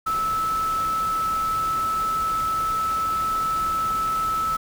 sine tone in noise, 1308 Hz, E6, 14 cents flat, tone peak -21 dBFS, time 0.06-4.57 s, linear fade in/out 10 ms, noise pink, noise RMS -36 dBFS, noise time 0.06-4.57 s, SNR +12 dB, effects none

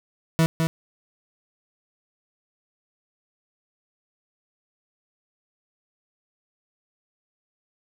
40% pulse tone with echo, 162.7 Hz, E3, 22 cents flat, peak -15 dBFS, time 0.39-0.46 s, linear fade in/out 0 ms, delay 210 ms, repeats 1, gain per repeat -4 dB, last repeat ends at 0.67 s, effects none

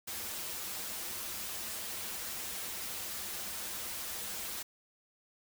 white noise with comb filter, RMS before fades -40 dBFS, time 0.07-4.63 s, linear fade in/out 10 ms, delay 7.1 ms, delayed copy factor -0.65, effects none

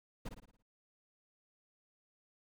brown noise with echo, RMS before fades -39 dBFS, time 0.25-0.29 s, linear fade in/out 10 ms, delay 56 ms, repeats 6, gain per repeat -6 dB, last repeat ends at 0.626 s, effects none

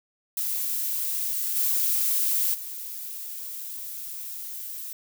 violet noise with level steps, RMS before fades -28 / -24 / -36 dBFS, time 0.37-4.93 s, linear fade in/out 2 ms, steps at 1.55 / 2.53 s, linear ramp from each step 20 ms, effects none

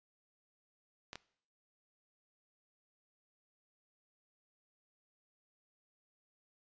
clicks, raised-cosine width 0.2 ms, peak -26 dBFS, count 2, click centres 1.131 / 1.156 s, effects noise-tail reverb RT60 0.6 s tail -20 dB re dry + resampled to 16000 Hz

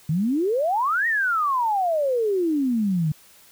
sine exponential two-way sweep, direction up then down, 146.9 to 1900 to 146.9 Hz, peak -19 dBFS, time 0.09-3.12 s, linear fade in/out 5 ms, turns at 1.07 s, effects white hiss -52 dBFS RMS until 3.51 s

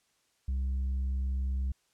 sine tone with tanh clipping, 65.7 Hz, C2, 8 cents sharp, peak -29 dBFS, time 0.48-1.72 s, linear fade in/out 5 ms, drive 3 dB, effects white hiss -72 dBFS RMS until 1.93 s + low-pass 9000 Hz 12 dB/octave

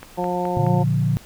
click train, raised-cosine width 0.5 ms, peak -20 dBFS, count 4, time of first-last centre 0.03-0.666 s, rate 4.72 Hz
harmonic tone, 178.4 Hz, F3, 37 cents sharp, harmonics 1 / 2 / 3 / 4 / 5, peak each -27 / -27 / -27 / -27 / -27 dBFS, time 0.17-0.84 s, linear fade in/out 20 ms
sine chord, Bb major, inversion none, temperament equal with one note detuned, 116.54 / 144.98 / 174.61 Hz, Bb2 / D3 / F3, 0 / -22 / 0 cents, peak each -21 / -20 / -23 dBFS, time 0.57-1.17 s, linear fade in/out 0 ms
effects pink hiss -46 dBFS RMS until 1.25 s

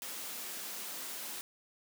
white high-pass noise, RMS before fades -42 dBFS, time 0.02-1.41 s, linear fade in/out 0 ms, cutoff 160 Hz, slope 96 dB/octave, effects none

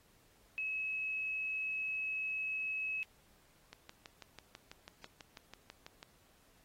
sine tone, 2573 Hz, E7, 43 cents flat, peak -35 dBFS, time 0.58-3.03 s, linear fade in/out 0 ms
click train, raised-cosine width 0.2 ms, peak -30 dBFS, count 15, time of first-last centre 3.73-6.029 s, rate 6.09 Hz
effects pink hiss -68 dBFS RMS until 6.64 s + AAC 48 kbps

